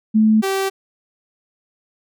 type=tone pair in turn; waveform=sine / sawtooth; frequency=217.4 / 387.4 Hz; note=A3 / G4; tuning=-21 / -20 cents; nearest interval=minor seventh; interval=1001 cents; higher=second; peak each=-10 / -14 dBFS; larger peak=first; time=0.14-0.42 / 0.42-0.7 s; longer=neither; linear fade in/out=20 ms; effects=none